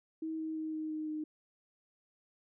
sine tone with pitch steps, 319.3 / 316.9 / 314.5 / 312.2 / 309.9 / 307.5 Hz, D#4 / D#4 / D#4 / D#4 / D#4 / D#4, +45 / +32 / +19 / +6 / -7 / -20 cents, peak -35 dBFS, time 0.22-1.24 s, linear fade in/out 5 ms, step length 170 ms, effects none

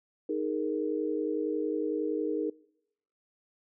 sine chord, D# suspended fourth, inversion none, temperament equal, 311.1 / 415.3 / 466.2 Hz, D#4 / G#4 / A#4, 0 / 0 / 0 cents, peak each -32 / -33 / -33 dBFS, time 0.29-2.5 s, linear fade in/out 5 ms, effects noise-tail reverb RT60 0.8 s tail -24 dB re dry

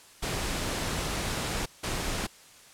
pink noise bursts at uneven times, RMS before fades -31 dBFS, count 2, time 0.22-1.66 / 1.83-2.27 s, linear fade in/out 10 ms, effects white hiss -53 dBFS RMS until 2.73 s + low-pass 10000 Hz 12 dB/octave

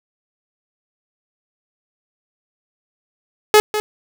sawtooth tone with echo, 424.7 Hz, G#4, 39 cents sharp, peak -3 dBFS, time 3.54-3.6 s, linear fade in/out 0 ms, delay 200 ms, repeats 1, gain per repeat -11 dB, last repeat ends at 3.8 s, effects none

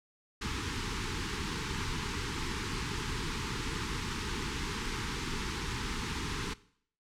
pink band-stop noise, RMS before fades -35 dBFS, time 0.41-6.54 s, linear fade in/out 10 ms, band 460 to 850 Hz, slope 96 dB/octave, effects noise-tail reverb RT60 0.6 s tail -19 dB re dry + low-pass 6000 Hz 12 dB/octave

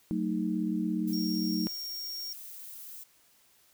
sine chord, D# diminished, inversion first, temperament just, 186.68 / 224 / 311.1 Hz, F#3 / A3 / D#4, +16 / +31 / 0 cents, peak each -32 dBFS, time 0.11-1.67 s, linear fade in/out 0 ms
violet noise, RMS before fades -45 dBFS, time 1.07-3.04 s, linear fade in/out 10 ms
sine tone, 5550 Hz, F8, 12 cents flat, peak -36 dBFS, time 1.13-2.33 s, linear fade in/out 2 ms
effects white hiss -64 dBFS RMS until 3.73 s

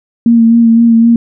sine tone with vibrato, 230.6 Hz, A#3, 19 cents flat, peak -3 dBFS, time 0.26-1.16 s, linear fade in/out 2 ms, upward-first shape sine, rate 3.9 Hz, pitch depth 25 cents each way, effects none

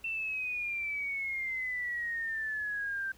sine exponential sweep, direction down, 2695 to 1562 Hz, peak -32 dBFS, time 0.04-3.12 s, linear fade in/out 5 ms, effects added 60 Hz sine -62 dBFS peak until 3.17 s + pink hiss -61 dBFS RMS until 3.17 s

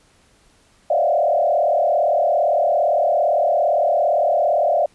sine tone with frequency modulation, 644 Hz, E5, 41 cents flat, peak -14 dBFS, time 0.9-4.86 s, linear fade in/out 5 ms, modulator 37.6 Hz, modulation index 2.1, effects pink hiss -56 dBFS RMS until 4.94 s + resampled to 24000 Hz

